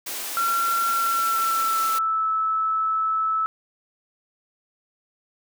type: high-pass noise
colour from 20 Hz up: white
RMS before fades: -31 dBFS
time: 0.06-1.99 s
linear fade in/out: 10 ms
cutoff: 230 Hz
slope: 48 dB/octave
type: tone with pitch glide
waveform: sine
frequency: 1365 to 1306.4 Hz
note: F6 to E6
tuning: -40 to -16 cents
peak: -20 dBFS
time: 0.37-3.46 s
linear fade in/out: 0 ms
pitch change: -76 cents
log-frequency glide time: 0.92-2.28 s
effects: none